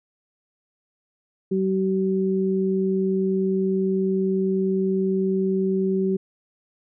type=tone pair together; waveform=sine; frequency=190.4 / 380.8 Hz; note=F#3 / F#4; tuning=+50 / +50 cents; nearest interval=octave; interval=1200 cents; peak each=-22 dBFS; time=1.51-6.17 s; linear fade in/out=10 ms; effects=none